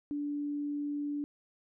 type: tone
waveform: sine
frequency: 290.7 Hz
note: D4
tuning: 18 cents flat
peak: -32 dBFS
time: 0.11-1.24 s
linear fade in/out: 0 ms
effects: none